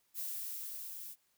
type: noise with level ramp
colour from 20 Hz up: violet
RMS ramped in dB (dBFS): -39 to -47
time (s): 0.14-1.16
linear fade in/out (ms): 50
effects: white hiss -75 dBFS RMS until 1.37 s